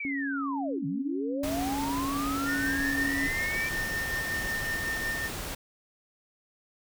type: linear two-way sweep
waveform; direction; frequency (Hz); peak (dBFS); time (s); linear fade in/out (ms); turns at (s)
sine; down then up; 2349 to 138.2 to 2349; -32; 0-3.69; 5; 0.86
type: tone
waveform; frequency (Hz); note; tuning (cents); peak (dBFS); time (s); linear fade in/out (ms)
sine; 277.2; C#4; 0; -30; 0.05-3.27; 0
type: noise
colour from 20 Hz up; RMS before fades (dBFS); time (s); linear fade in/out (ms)
pink; -36; 1.43-5.55; 5
type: tone with tremolo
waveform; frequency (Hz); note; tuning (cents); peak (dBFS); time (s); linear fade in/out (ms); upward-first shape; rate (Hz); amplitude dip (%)
triangle; 1813; A#6; -49; -27; 2.45-5.3; 50; sine; 5.4; 35
effects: none